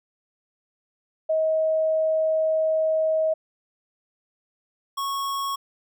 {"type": "tone pair in turn", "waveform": ["sine", "square"], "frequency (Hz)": [634, 1102.5], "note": ["D#5", "C#6"], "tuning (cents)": [32, -10], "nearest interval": "minor seventh", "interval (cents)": 958, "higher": "second", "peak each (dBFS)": [-19, -26], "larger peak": "first", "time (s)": [[1.29, 3.34], [4.97, 5.56]], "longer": "first", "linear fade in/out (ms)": 10, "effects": []}